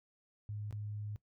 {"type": "tone with dropouts", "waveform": "sine", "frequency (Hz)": 104.6, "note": "G#2", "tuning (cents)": 13, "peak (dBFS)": -39, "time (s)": [0.49, 1.16], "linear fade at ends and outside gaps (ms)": 0, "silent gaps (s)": [0.709, 0.726], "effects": ["noise-tail reverb RT60 0.1 s tail -18 dB re dry"]}